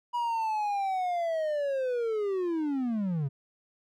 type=linear sweep; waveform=triangle; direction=down; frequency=971 to 130.81 Hz; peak=-25 dBFS; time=0.13-3.29 s; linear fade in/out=20 ms; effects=none